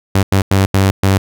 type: tone bursts at uneven times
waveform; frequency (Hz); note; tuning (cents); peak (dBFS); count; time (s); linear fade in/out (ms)
sawtooth; 96.9; G2; -20; -5; 5; 0.15-0.23 / 0.32-0.42 / 0.51-0.66 / 0.74-0.91 / 1.03-1.18; 5
effects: none